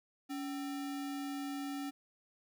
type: tone with sample-and-hold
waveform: sine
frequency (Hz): 281.3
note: C#4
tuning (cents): +26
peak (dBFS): -37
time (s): 0.29-1.91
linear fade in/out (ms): 20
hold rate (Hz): 1050
effects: none